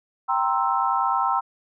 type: chord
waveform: sine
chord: C dominant seventh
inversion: second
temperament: equal with one note detuned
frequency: 784 / 937.2 / 1046.5 / 1318.5 Hz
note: G5 / Bb5 / C6 / E6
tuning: 0 / +9 / 0 / 0 cents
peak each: -25 dBFS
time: 0.28-1.41 s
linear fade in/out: 20 ms
effects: none